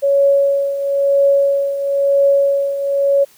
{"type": "tone with tremolo", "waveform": "sine", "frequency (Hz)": 558, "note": "C#5", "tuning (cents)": 11, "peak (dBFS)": -8, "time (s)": [0.02, 3.25], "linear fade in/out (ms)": 20, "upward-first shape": "triangle", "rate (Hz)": 1, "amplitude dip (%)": 70, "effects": ["white hiss -49 dBFS RMS until 3.37 s"]}